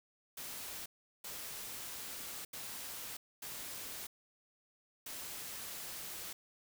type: noise bursts at uneven times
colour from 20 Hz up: white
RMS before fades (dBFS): -45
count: 5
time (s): 0.37-0.86 / 1.24-2.45 / 2.53-3.17 / 3.42-4.07 / 5.06-6.33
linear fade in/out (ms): 5
effects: none